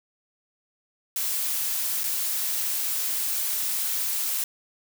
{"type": "noise with dropouts", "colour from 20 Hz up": "blue", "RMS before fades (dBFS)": -27, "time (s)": [1.16, 4.44], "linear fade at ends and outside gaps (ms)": 2, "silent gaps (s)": [2.035, 2.039], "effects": []}